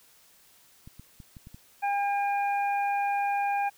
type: clicks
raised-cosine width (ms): 5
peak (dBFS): -33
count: 6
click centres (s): 0.875 / 0.996 / 1.202 / 1.368 / 1.471 / 1.545
type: harmonic tone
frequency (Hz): 806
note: G5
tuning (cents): +48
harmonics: 1 / 2 / 3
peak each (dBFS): -25 / -37 / -36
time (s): 1.82-3.7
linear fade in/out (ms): 20
effects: white hiss -59 dBFS RMS until 3.77 s